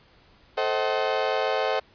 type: chord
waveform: 35% pulse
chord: A diminished seventh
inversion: none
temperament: just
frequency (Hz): 440 / 528 / 633.6 / 760.3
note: A4 / C5 / Eb5 / Gb5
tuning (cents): 0 / +16 / +31 / +47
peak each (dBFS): -27 / -26 / -27 / -27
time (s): 0.57-1.8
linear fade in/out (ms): 10
effects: pink hiss -57 dBFS RMS until 1.94 s + resampled to 11025 Hz